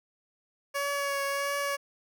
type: tone with vibrato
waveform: 15% pulse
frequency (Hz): 562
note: C#5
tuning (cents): +24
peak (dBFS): -22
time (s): 0.74-1.77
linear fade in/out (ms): 20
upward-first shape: triangle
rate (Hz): 1.5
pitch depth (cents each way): 20
effects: none